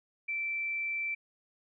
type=tone; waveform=sine; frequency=2335 Hz; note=D7; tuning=11 cents flat; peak=-31 dBFS; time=0.28-1.15 s; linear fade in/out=10 ms; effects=none